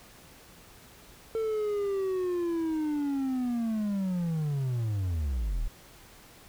triangle linear sweep, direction down, 450 to 32 Hz, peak -25 dBFS, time 1.35-5.68 s, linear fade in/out 0 ms, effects pink hiss -53 dBFS RMS until 6.48 s

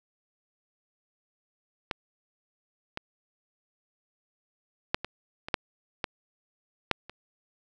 clicks, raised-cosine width 0.3 ms, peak -13 / -17 / -7 / -18 / -20 / -7 / -12 / -6 / -26 dBFS, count 9, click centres 1.912 / 2.974 / 4.945 / 5.046 / 5.485 / 5.542 / 6.042 / 6.913 / 7.096 s, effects none

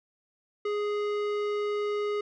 sine tone with tanh clipping, 415.3 Hz, G#4, in tune, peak -29 dBFS, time 0.65-2.21 s, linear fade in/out 5 ms, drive 16 dB, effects none

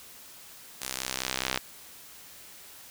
sawtooth tone with band-pass filter sweep, 64.7 Hz, C2, 19 cents flat, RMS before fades -34 dBFS, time 0.81-1.59 s, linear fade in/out 10 ms, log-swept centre 10000 to 3500 Hz, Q 0.71, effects white hiss -49 dBFS RMS until 2.9 s

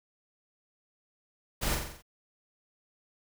pink noise with echo, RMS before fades -31 dBFS, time 1.61-1.76 s, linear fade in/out 20 ms, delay 44 ms, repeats 6, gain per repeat -4 dB, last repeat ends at 2.024 s, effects none

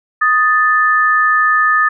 sine tone pair together, 1245.7 / 1760 Hz, D#6 / A6, +2 / 0 cents, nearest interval tritone, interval 598 cents, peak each -12 dBFS, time 0.21-1.89 s, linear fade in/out 10 ms, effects none

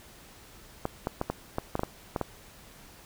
clicks, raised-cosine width 1 ms, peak -14 dBFS, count 10, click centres 0.854 / 1.071 / 1.214 / 1.3 / 1.584 / 1.754 / 1.794 / 1.834 / 2.162 / 2.213 s, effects pink hiss -52 dBFS RMS until 3.05 s

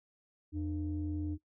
sine tone pair together, 84.8 / 301.8 Hz, E2 / D4, +50 / +47 cents, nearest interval octave + minor seventh, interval 2197 cents, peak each -35 / -35 dBFS, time 0.52-1.38 s, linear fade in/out 50 ms, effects noise-tail reverb RT60 0.1 s tail -18 dB re dry + tanh soft clip ceiling -27 dBFS

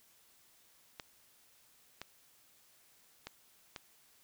clicks, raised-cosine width 0.2 ms, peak -25 dBFS, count 4, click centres 0.998 / 2.016 / 3.27 / 3.762 s, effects white hiss -66 dBFS RMS until 4.23 s

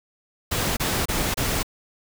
pink noise bursts, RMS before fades -24 dBFS, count 4, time 0.51-1.631 s, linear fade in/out 10 ms, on 260 ms, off 27 ms, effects none

